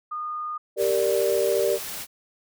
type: tone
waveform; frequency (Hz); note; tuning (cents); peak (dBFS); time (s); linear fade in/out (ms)
sine; 1224; D#6; -29; -28; 0.11-0.58; 10
type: chord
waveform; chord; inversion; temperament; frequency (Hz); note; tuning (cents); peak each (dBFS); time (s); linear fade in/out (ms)
sine; G minor; none; equal; 392 / 466.2 / 587.3; G4 / Bb4 / D5; 0 / 0 / 0; -24; 0.76-1.79; 50
type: noise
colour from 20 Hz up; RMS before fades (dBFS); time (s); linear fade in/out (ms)
white; -34; 0.77-2.07; 50
effects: none